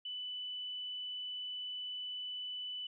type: tone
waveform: sine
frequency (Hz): 2988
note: F#7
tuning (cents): +16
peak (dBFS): -39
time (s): 0.05-2.87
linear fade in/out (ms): 5
effects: none